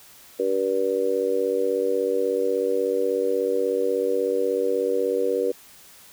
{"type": "harmonic tone", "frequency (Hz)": 96.4, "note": "G2", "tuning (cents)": -28, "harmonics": [3, 4, 5, 6], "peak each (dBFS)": [-31, -26, -22, -32], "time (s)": [0.39, 5.52], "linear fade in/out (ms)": 10, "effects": ["white hiss -49 dBFS RMS until 6.12 s"]}